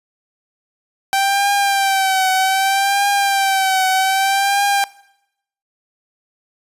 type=tone with vibrato; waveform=sawtooth; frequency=779 Hz; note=G5; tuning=11 cents flat; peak=-10 dBFS; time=1.13-4.84 s; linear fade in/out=0 ms; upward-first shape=triangle; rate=0.64 Hz; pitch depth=62 cents each way; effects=noise-tail reverb RT60 0.8 s tail -21 dB re dry + resampled to 32000 Hz